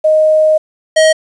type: tone pair in turn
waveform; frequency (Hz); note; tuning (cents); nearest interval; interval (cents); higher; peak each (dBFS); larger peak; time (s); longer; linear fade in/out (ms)
sine / square; 622.3 / 631.7; D#5 / D#5; 0 / +26; unison; 26; second; -6; neither; 0.04-0.58 / 0.96-1.13; first; 10
effects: resampled to 22050 Hz + 7-bit